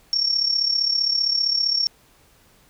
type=tone with amplitude modulation; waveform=sine; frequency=5490 Hz; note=F8; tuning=31 cents flat; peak=-15 dBFS; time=0.13-1.87 s; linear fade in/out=0 ms; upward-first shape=sine; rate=35.3 Hz; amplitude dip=70%; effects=pink hiss -56 dBFS RMS until 2.69 s